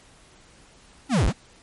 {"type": "linear two-way sweep", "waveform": "square", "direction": "down then up", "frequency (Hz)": [293.8, 30.87, 293.8], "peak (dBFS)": -18, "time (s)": [1.09, 1.33], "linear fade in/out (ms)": 50, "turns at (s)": 1.27, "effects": ["pink hiss -53 dBFS RMS until 1.62 s", "MP3 48 kbps"]}